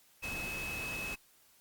sine tone in noise, 2579 Hz, E7, 39 cents flat, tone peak -38 dBFS, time 0.22-1.16 s, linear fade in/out 20 ms, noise pink, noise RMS -43 dBFS, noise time 0.22-1.16 s, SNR +2 dB, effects white hiss -65 dBFS RMS until 1.6 s + Opus 48 kbps

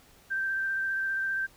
sine tone with vibrato, 1568 Hz, G6, in tune, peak -27 dBFS, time 0.3-1.47 s, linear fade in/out 20 ms, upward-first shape square, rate 15 Hz, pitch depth 11 cents each way, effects pink hiss -58 dBFS RMS until 1.56 s

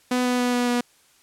sawtooth tone with pitch steps, 249.6 / 247.9 / 246.2 / 244.5 / 242.8 Hz, B3 / B3 / B3 / B3 / B3, +19 / +7 / -5 / -17 / -29 cents, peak -16 dBFS, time 0.11-0.81 s, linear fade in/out 5 ms, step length 140 ms, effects white hiss -58 dBFS RMS until 1.22 s + low-pass 11000 Hz 12 dB/octave

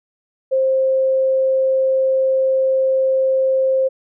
sine tone, 528 Hz, C5, 16 cents sharp, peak -13 dBFS, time 0.51-3.89 s, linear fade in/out 20 ms, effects none

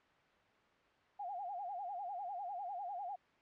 sine tone with vibrato, 758 Hz, F#5, 42 cents sharp, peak -40 dBFS, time 1.19-3.16 s, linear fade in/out 10 ms, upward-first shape sine, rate 10 Hz, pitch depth 160 cents each way, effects white hiss -68 dBFS RMS until 3.41 s + low-pass 2000 Hz 12 dB/octave

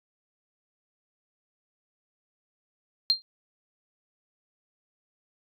sine tone with exponential decay, 4186 Hz, C8, in tune, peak -14 dBFS, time 3.1-3.22 s, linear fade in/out 0 ms, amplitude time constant 25 ms, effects tanh soft clip ceiling -10 dBFS

